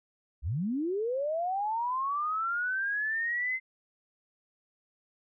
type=linear sweep; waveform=sine; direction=up; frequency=55.1 to 2077 Hz; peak=-28 dBFS; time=0.42-3.6 s; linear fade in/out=50 ms; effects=none